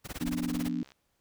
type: noise with tremolo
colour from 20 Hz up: pink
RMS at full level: -37 dBFS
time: 0.04-0.7 s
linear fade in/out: 20 ms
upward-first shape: sine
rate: 18 Hz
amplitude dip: 100%
type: chord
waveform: sine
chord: B diminished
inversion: second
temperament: equal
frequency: 174.61 / 246.9 / 293.7 Hz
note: F3 / B3 / D4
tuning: 0 / 0 / 0 cents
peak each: -36 / -32 / -34 dBFS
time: 0.21-0.83 s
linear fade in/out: 2 ms
type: click train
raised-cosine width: 0.2 ms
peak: -36 dBFS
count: 28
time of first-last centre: 0.52-0.919 s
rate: 67.6 Hz
effects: pink hiss -75 dBFS RMS until 1.2 s